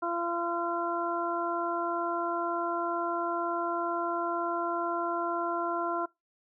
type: harmonic tone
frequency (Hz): 342.1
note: F4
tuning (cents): -36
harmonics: 1 / 2 / 3 / 4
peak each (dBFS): -34 / -34 / -34 / -34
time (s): 0.02-6.06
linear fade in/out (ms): 10
effects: noise-tail reverb RT60 0.2 s tail -23 dB re dry